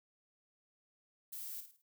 violet noise with echo, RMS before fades -45 dBFS, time 1.32-1.61 s, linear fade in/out 10 ms, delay 53 ms, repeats 4, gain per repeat -8 dB, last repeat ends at 1.822 s, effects none

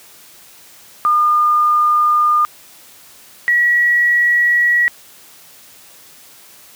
sine tone pair in turn, 1212 / 1923.9 Hz, D#6 / B6, -46 / -46 cents, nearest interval minor sixth, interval 800 cents, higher second, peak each -10 dBFS, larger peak neither, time 1.05-2.45 / 3.48-4.88 s, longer neither, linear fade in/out 0 ms, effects white hiss -43 dBFS RMS until 6.75 s + high-pass 80 Hz 12 dB/octave

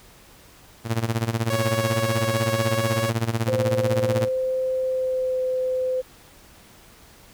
sawtooth tone with tremolo, 114.3 Hz, A#2, 34 cents flat, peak -15 dBFS, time 0.84-4.29 s, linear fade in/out 50 ms, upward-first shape sine, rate 16 Hz, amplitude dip 85%
sawtooth tone with vibrato, 554.4 Hz, C#5, in tune, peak -20 dBFS, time 1.5-3.1 s, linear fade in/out 2 ms, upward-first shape sine, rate 4.7 Hz, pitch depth 10 cents each way
sine tone with pitch glide, 518 to 512.6 Hz, C5 to C5, -17 to -36 cents, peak -21 dBFS, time 3.47-6.02 s, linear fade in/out 20 ms, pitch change -19 cents, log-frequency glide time 4.84-5.43 s
effects pink hiss -50 dBFS RMS until 7.33 s

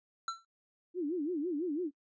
square tone with exponential decay, 1345 Hz, E6, 34 cents sharp, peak -31 dBFS, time 0.28-0.45 s, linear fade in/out 2 ms, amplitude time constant 35 ms
sine tone with vibrato, 323.4 Hz, E4, 33 cents flat, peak -31 dBFS, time 0.94-1.91 s, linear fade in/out 50 ms, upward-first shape sine, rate 6 Hz, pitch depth 230 cents each way
effects noise-tail reverb RT60 0.1 s tail -21 dB re dry + resampled to 16000 Hz

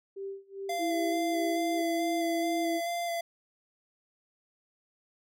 sine tone with tremolo, 391.9 Hz, G4, in tune, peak -34 dBFS, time 0.16-1.82 s, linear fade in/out 10 ms, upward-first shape sine, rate 2.5 Hz, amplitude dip 95%
square tone with vibrato, 685 Hz, F5, 34 cents flat, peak -31 dBFS, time 0.69-3.21 s, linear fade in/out 5 ms, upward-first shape square, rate 2.3 Hz, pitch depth 14 cents each way
sine tone, 330.7 Hz, E4, 6 cents sharp, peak -29 dBFS, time 0.78-2.81 s, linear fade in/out 50 ms
effects none

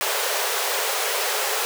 pink high-pass noise, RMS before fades -24 dBFS, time 0.01-1.65 s, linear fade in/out 0 ms, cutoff 400 Hz, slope 96 dB/octave, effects none

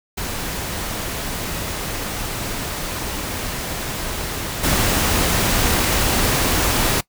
pink noise with level steps, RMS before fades -26 / -18 dBFS, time 0.17-7.01 s, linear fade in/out 10 ms, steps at 4.63 s, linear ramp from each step 10 ms, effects noise-tail reverb RT60 0.1 s tail -21 dB re dry

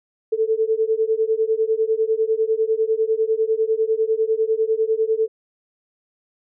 sine beating tone pair, 437.5 / 447.5 Hz, A4 / A4, -10 / +29 cents, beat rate 10 Hz, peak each -20 dBFS, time 0.32-5.28 s, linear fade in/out 10 ms, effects none

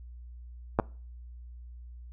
clicks, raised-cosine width 1 ms, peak -10 dBFS, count 2, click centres 0.789 / 0.798 s, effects noise-tail reverb RT60 0.4 s tail -24 dB re dry + added 60 Hz sine -43 dBFS peak until 2.12 s

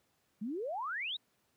sine exponential sweep, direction up, 196 to 3951 Hz, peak -35 dBFS, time 0.41-1.17 s, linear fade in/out 10 ms, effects pink hiss -75 dBFS RMS until 1.56 s + high-pass 100 Hz 12 dB/octave

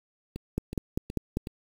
two click trains, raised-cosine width 3 ms, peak -23 / -14 dBFS, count 4 / 5, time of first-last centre 0.36-1.471 / 0.58-1.371 s, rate 2.7 / 5.06 Hz, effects 7-bit

